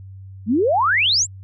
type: exponential sweep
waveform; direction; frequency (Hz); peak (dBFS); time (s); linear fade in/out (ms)
sine; up; 195.1 to 7902; -14; 0.46-1.27; 50
effects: added 96 Hz sine -35 dBFS peak until 1.43 s